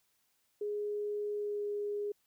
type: tone with pitch glide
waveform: sine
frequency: 415.3 to 412 Hz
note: G#4 to G#4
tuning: 0 to -14 cents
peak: -33 dBFS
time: 0.61-2.12 s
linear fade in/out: 5 ms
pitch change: -14 cents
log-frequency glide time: 1.34-1.65 s
effects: white hiss -75 dBFS RMS until 2.26 s